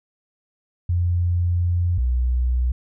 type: tone pair in turn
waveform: sine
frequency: 87.6 / 61.94 Hz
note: F2 / B1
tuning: +6 / +6 cents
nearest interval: tritone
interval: 600 cents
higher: first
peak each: -17 dBFS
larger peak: neither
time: 0.89-1.98 / 1.98-2.72 s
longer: first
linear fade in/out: 5 ms
effects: none